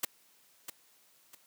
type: noise with echo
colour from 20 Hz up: white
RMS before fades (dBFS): -30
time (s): 0.03-0.05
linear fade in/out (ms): 5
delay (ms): 650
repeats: 2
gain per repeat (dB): -10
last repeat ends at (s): 1.35
effects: white hiss -65 dBFS RMS until 1.46 s + high-pass 150 Hz 12 dB/octave